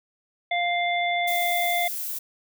harmonic tone, 698.5 Hz, F5, in tune, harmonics 1 / 3 / 5, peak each -24 / -26 / -32 dBFS, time 0.51-1.88 s, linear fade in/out 5 ms
violet noise, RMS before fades -31 dBFS, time 1.27-2.19 s, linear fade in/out 10 ms
effects none

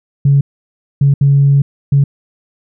sine tone bursts at uneven times, 140.1 Hz, C#3, 19 cents sharp, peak -5 dBFS, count 4, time 0.25-0.41 / 1.01-1.14 / 1.21-1.62 / 1.92-2.04 s, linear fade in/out 5 ms, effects tanh soft clip ceiling -1 dBFS

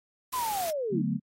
white noise, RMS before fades -37 dBFS, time 0.32-0.71 s, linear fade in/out 10 ms
sine linear sweep, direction down, 1046.5 to 283.1 Hz, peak -28 dBFS, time 0.33-1.02 s, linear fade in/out 10 ms
sine chord, B minor seventh, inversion first, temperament equal, 146.83 / 185 / 220 / 246.9 Hz, D3 / F#3 / A3 / B3, 0 / 0 / 0 / 0 cents, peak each -32 / -31 / -30 / -33 dBFS, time 0.9-1.2 s, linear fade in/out 50 ms
effects AAC 48 kbps

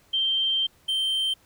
sine / triangle tone pair in turn, 3142 / 3128 Hz, G7 / G7, +3 / -4 cents, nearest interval unison, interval 7 cents, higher first, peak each -21 dBFS, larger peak neither, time 0.13-0.67 / 0.88-1.34 s, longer first, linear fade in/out 10 ms, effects pink hiss -60 dBFS RMS until 1.45 s

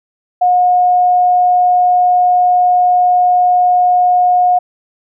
sine tone, 721 Hz, F#5, 45 cents flat, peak -7 dBFS, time 0.41-4.59 s, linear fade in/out 10 ms, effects none

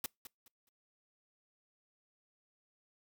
white noise with echo, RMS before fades -37 dBFS, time 0.04-0.06 s, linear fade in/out 2 ms, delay 210 ms, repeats 3, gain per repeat -12 dB, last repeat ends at 0.69 s, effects noise-tail reverb RT60 0.2 s tail -26 dB re dry

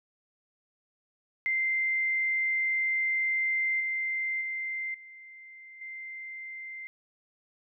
sine tone with level steps, 2086 Hz, C7, 6 cents flat, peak -25 / -28 / -31 / -46 / -38 dBFS, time 1.46-6.87 s, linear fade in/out 0 ms, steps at 3.8 / 4.41 / 4.94 / 5.81 s, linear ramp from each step 5 ms, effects none

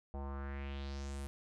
square tone with low-pass filter sweep, 69.3 Hz, C#2, in tune, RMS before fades -42 dBFS, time 0.14-1.27 s, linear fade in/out 0 ms, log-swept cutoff 740 to 11000 Hz, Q 2.9, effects none

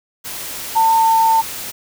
sine tone in noise, 899 Hz, A5, 37 cents sharp, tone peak -10 dBFS, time 0.75-1.42 s, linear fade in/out 20 ms, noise white, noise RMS -28 dBFS, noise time 0.24-1.72 s, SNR +15 dB, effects none

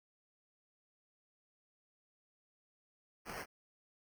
blue noise with sample-and-hold, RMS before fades -44 dBFS, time 3.25-3.46 s, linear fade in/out 50 ms, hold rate 3675 Hz, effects none

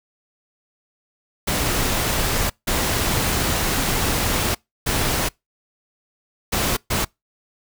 pink noise bursts at uneven times, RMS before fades -21 dBFS, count 5, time 1.47-2.5 / 2.67-4.55 / 4.86-5.29 / 6.52-6.77 / 6.9-7.05 s, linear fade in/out 10 ms, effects noise-tail reverb RT60 0.2 s tail -26 dB re dry

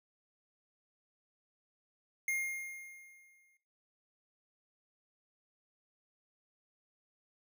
square tone with exponential decay, 2128 Hz, C7, 29 cents sharp, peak -31 dBFS, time 2.28-3.57 s, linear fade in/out 2 ms, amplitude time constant 280 ms, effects noise-tail reverb RT60 0.5 s tail -17 dB re dry

